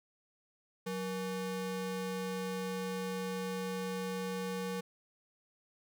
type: ring-modulated tone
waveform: square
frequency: 329.6 Hz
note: E4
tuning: in tune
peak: -33 dBFS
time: 0.86-4.81 s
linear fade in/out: 10 ms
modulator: 145 Hz
effects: none